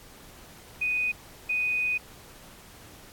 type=tone bursts at uneven times; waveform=sine; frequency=2489 Hz; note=D#7; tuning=in tune; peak=-24 dBFS; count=2; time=0.81-1.12 / 1.49-1.98 s; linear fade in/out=10 ms; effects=pink hiss -50 dBFS RMS until 3.12 s + AAC 64 kbps